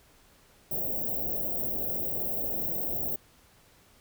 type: band-stop noise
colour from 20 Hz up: white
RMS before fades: -31 dBFS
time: 0.71-3.16 s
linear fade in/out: 5 ms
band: 710 to 15000 Hz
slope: 48 dB/octave
effects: pink hiss -60 dBFS RMS until 4 s